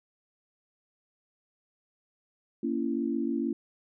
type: chord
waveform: sine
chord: A# diminished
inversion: none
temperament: just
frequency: 233.1 / 279.7 / 335.6 Hz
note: A#3 / C#4 / E4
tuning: 0 / +16 / +31 cents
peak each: -31 / -31 / -32 dBFS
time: 2.63-3.53 s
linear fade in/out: 5 ms
effects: none